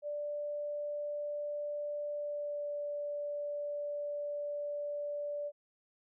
sine tone with pitch glide, 587.3 to 583.2 Hz, D5 to D5, 0 to -12 cents, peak -35 dBFS, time 0.02-5.52 s, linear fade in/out 50 ms, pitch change -12 cents, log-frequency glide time 2.11-2.69 s, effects none

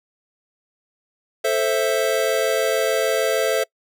square chord, A minor, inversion none, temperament equal with one note detuned, 440 / 526.6 / 659.3 Hz, A4 / C5 / E5, 0 / +11 / 0 cents, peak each -23 dBFS, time 1.44-3.64 s, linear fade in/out 10 ms, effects noise-tail reverb RT60 0.1 s tail -25 dB re dry

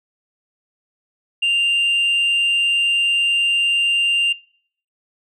sine tone with amplitude modulation, 2789 Hz, F7, 3 cents flat, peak -11 dBFS, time 1.42-4.33 s, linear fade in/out 10 ms, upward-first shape sine, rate 209 Hz, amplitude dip 35%, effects noise-tail reverb RT60 0.6 s tail -25 dB re dry + tanh soft clip ceiling -13 dBFS

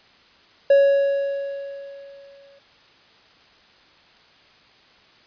triangle tone with exponential decay, 557 Hz, C#5, 8 cents sharp, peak -8 dBFS, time 0.7-2.59 s, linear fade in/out 5 ms, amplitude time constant 410 ms, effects white hiss -53 dBFS RMS until 5.26 s + resampled to 11025 Hz

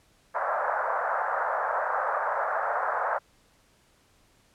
pink band-pass noise, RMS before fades -28 dBFS, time 0.34-3.19 s, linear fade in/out 20 ms, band 560 to 1600 Hz, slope 48 dB/octave, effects pink hiss -63 dBFS RMS until 4.54 s + low-pass 11000 Hz 12 dB/octave

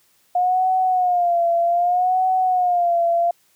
sine tone with vibrato, 714 Hz, F5, 38 cents sharp, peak -15 dBFS, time 0.35-3.31 s, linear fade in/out 5 ms, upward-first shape sine, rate 0.64 Hz, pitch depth 82 cents each way, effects white hiss -60 dBFS RMS until 3.55 s + high-pass 80 Hz 12 dB/octave

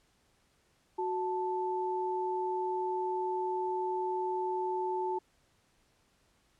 sine tone pair together, 369.1 / 880 Hz, F#4 / A5, -4 / 0 cents, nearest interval octave + minor third, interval 1504 cents, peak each -33 / -33 dBFS, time 0.98-5.19 s, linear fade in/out 10 ms, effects pink hiss -70 dBFS RMS until 6.59 s + low-pass 10000 Hz 12 dB/octave

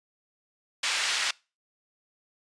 pink band-pass noise, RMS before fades -28 dBFS, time 0.83-1.31 s, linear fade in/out 5 ms, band 1800 to 5800 Hz, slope 12 dB/octave, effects noise-tail reverb RT60 0.3 s tail -24 dB re dry + resampled to 22050 Hz

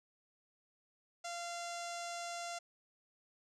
sawtooth tone with low-pass filter, 690 Hz, F5, 21 cents flat, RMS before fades -43 dBFS, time 1.24-2.59 s, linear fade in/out 10 ms, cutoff 7000 Hz, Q 2.8, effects none

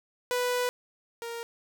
sawtooth tone pair in turn, 493.9 / 466.2 Hz, B4 / A#4, 0 / 0 cents, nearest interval minor second, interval 100 cents, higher first, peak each -22 / -31 dBFS, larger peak first, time 0.31-0.69 / 1.22-1.43 s, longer first, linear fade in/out 0 ms, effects none

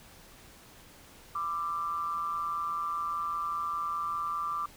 sine tone with amplitude modulation, 1179 Hz, D6, 6 cents sharp, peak -27 dBFS, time 1.35-4.66 s, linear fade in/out 5 ms, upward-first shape sine, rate 165 Hz, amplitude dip 65%, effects pink hiss -54 dBFS RMS until 4.76 s

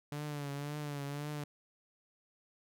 sawtooth tone with vibrato, 145.1 Hz, D3, 21 cents flat, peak -34 dBFS, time 0.12-1.44 s, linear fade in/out 2 ms, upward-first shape triangle, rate 1.9 Hz, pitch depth 61 cents each way, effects none

